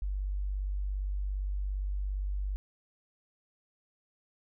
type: tone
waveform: sine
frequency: 48.71 Hz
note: G1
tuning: 10 cents flat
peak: -30 dBFS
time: 0.02-2.56 s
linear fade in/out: 0 ms
effects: none